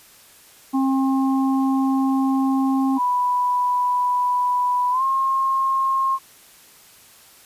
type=harmonic tone; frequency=267.4 Hz; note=C4; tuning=38 cents sharp; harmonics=1 / 3 / 4; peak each=-17 / -27 / -29 dBFS; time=0.73-2.99 s; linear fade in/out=20 ms
type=tone with pitch glide; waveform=sine; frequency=987.8 to 1071 Hz; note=B5 to C6; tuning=0 to +40 cents; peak=-17 dBFS; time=2.96-6.19 s; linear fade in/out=50 ms; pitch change=+140 cents; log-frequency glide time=4.91-5.03 s
effects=white hiss -49 dBFS RMS until 7.45 s + resampled to 32000 Hz